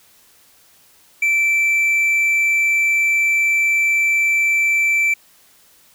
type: tone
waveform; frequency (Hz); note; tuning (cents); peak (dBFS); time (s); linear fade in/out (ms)
triangle; 2332; D7; -13; -12; 1.22-5.14; 5
effects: white hiss -52 dBFS RMS until 5.94 s